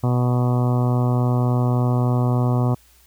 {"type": "harmonic tone", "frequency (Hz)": 123.47, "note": "B2", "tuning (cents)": 0, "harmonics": [1, 2, 3, 4, 5, 6, 7, 8, 9, 10], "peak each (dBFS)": [-17, -24, -30, -32, -32, -32, -36, -36, -35, -40], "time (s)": [0.03, 2.75], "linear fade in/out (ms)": 10, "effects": ["added 60 Hz sine -55 dBFS peak until 3.06 s", "white hiss -55 dBFS RMS until 3.06 s"]}